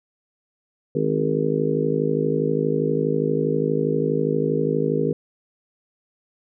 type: harmonic tone with a mistuned harmonic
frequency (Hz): 52.4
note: G#1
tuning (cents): +16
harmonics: 3 / 4 / 5 / 6 / 7 / 8 / 9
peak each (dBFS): -25 / -32 / -26 / -32 / -29 / -24 / -25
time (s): 0.95-5.13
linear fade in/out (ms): 5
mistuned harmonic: 3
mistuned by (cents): -20
effects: none